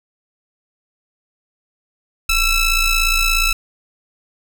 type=ring-modulated tone; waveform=sawtooth; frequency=1318.5 Hz; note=E6; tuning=in tune; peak=-7 dBFS; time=2.29-3.53 s; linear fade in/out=5 ms; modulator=1290 Hz; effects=none